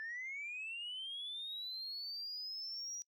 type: linear sweep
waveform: sine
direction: up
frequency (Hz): 1743 to 5800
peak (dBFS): -40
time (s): 0-3.02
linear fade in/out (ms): 0
effects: noise-tail reverb RT60 0.1 s tail -26 dB re dry + tanh soft clip ceiling -38 dBFS